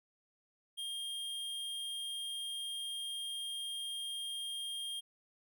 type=tone; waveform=square; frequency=3218 Hz; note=G7; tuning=45 cents sharp; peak=-39 dBFS; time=0.77-5.01 s; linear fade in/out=20 ms; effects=none